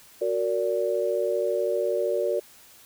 sine chord, Gb augmented, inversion none, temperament just, 370 / 462.5 / 578.1 Hz, Gb4 / Bb4 / D5, 0 / -14 / -27 cents, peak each -28 / -27 / -26 dBFS, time 0.21-2.4 s, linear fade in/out 10 ms, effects white hiss -52 dBFS RMS until 2.85 s

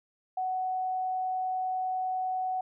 sine tone, 745 Hz, F#5, 12 cents sharp, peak -28 dBFS, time 0.37-2.61 s, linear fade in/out 5 ms, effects none

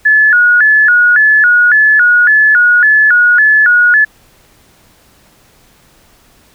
sine tone with vibrato, 1581 Hz, G6, 14 cents sharp, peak -4 dBFS, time 0.05-4.05 s, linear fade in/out 10 ms, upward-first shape square, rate 1.8 Hz, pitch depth 150 cents each way, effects pink hiss -47 dBFS RMS until 6.54 s

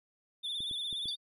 triangle tone with vibrato, 3520 Hz, A7, in tune, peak -33 dBFS, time 0.43-1.16 s, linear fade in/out 20 ms, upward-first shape sine, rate 17 Hz, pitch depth 63 cents each way
clicks, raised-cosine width 3 ms, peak -36 dBFS, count 4, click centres 0.605 / 0.712 / 0.928 / 1.057 s
sine tone with exponential decay, 4631 Hz, D8, 25 cents flat, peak -33 dBFS, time 1.08-1.17 s, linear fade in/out 5 ms, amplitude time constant 19 ms
effects none

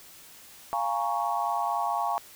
sine chord, Bb minor seventh, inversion second, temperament equal with one note detuned, 698.5 / 828.2 / 932.3 / 1108.7 Hz, F5 / Ab5 / Bb5 / Db6, 0 / -5 / 0 / 0 cents, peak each -31 / -30 / -32 / -31 dBFS, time 0.73-2.18 s, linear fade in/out 0 ms, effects white hiss -50 dBFS RMS until 2.35 s

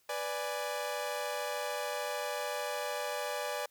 sawtooth chord, G# diminished, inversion first, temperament equal, 493.9 / 587.3 / 830.6 Hz, B4 / D5 / G#5, 0 / 0 / 0 cents, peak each -36 / -33 / -36 dBFS, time 0.09-3.66 s, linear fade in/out 5 ms, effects white hiss -70 dBFS RMS until 3.7 s

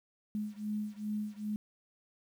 sine beating tone pair, 209.9 / 212.4 Hz, G#3 / G#3, +19 / +39 cents, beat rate 2.5 Hz, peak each -37 / -38 dBFS, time 0.35-1.56 s, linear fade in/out 0 ms, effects 10-bit

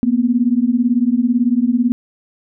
sine beating tone pair, 233.1 / 251.1 Hz, A#3 / B3, 0 / +29 cents, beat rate 18 Hz, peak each -15 dBFS, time 0.03-1.92 s, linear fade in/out 0 ms, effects none

